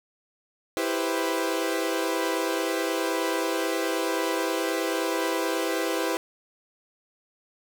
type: chord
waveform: sawtooth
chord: C major seventh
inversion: first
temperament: equal with one note detuned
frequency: 329.6 / 393.4 / 493.9 / 523.3 Hz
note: E4 / G4 / B4 / C5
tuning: 0 / +6 / 0 / 0 cents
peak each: -25 / -27 / -27 / -28 dBFS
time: 0.77-6.17 s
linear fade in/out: 0 ms
effects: none